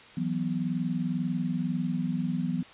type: chord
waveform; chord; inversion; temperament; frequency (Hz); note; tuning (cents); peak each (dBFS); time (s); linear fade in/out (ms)
sine; E suspended second; none; equal; 164.81 / 185 / 246.9; E3 / F#3 / B3; 0 / 0 / 0; -31; 0.17-2.63; 5
effects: white hiss -50 dBFS RMS until 2.73 s + resampled to 8000 Hz